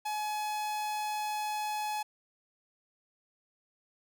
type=tone; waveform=45% pulse; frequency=847 Hz; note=G#5; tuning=34 cents sharp; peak=-32 dBFS; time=0.05-2.03 s; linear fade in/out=10 ms; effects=none